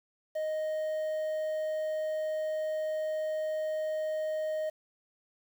triangle tone with quantisation, 622.3 Hz, D#5, in tune, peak -28 dBFS, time 0.35-4.7 s, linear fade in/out 10 ms, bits 9, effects none

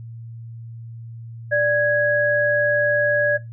sine tone pair together, 587.8 / 1661.2 Hz, D5 / G#6, +1 / 0 cents, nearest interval octave + tritone, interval 1799 cents, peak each -18 dBFS, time 1.51-3.38 s, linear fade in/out 20 ms, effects noise-tail reverb RT60 0.2 s tail -17 dB re dry + added 115 Hz sine -33 dBFS peak until 3.52 s

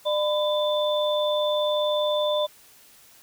sine tone cluster, 601 / 1006 / 3535 Hz, D5 / B5 / A7, +40 / +32 / +7 cents, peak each -22 / -30 / -29 dBFS, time 0.05-2.47 s, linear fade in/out 20 ms, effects white hiss -53 dBFS RMS until 3.22 s

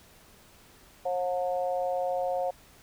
harmonic tone, 180 Hz, F#3, 47 cents flat, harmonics 3 / 4 / 5, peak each -29 / -30 / -41 dBFS, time 1.05-2.51 s, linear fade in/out 10 ms, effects pink hiss -56 dBFS RMS until 2.82 s

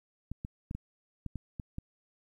clicks, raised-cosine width 5 ms, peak -25 dBFS, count 8, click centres 0.316 / 0.449 / 0.711 / 0.75 / 1.263 / 1.357 / 1.598 / 1.784 s, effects 11-bit

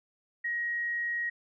sine tone, 1890 Hz, A#6, 23 cents sharp, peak -29 dBFS, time 0.44-1.3 s, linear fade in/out 10 ms, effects none

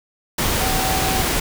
sine tone in noise, 760 Hz, F#5, 46 cents sharp, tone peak -24 dBFS, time 0.61-1.22 s, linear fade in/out 5 ms, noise pink, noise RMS -20 dBFS, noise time 0.38-1.4 s, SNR -7 dB, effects none

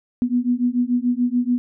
sine beating tone pair, 241.7 / 248.6 Hz, B3 / B3, -37 / +12 cents, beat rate 6.9 Hz, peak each -20 / -20 dBFS, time 0.22-1.58 s, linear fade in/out 0 ms, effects none

